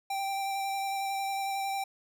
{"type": "tone with vibrato", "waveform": "square", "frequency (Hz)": 784, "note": "G5", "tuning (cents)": 0, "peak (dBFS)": -31, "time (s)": [0.1, 1.84], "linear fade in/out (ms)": 5, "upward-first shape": "square", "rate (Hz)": 11, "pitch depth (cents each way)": 11, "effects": []}